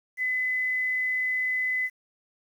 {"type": "tone with quantisation", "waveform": "sine", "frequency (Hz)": 2016, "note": "B6", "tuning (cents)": 35, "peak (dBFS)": -24, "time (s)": [0.17, 1.9], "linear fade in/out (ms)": 50, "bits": 9, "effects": []}